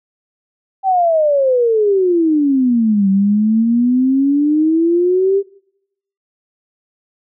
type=exponential two-way sweep; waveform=sine; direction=down then up; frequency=784 to 192 to 401.4 Hz; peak=-10 dBFS; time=0.83-5.43 s; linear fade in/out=50 ms; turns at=3.09 s; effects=noise-tail reverb RT60 0.8 s tail -24 dB re dry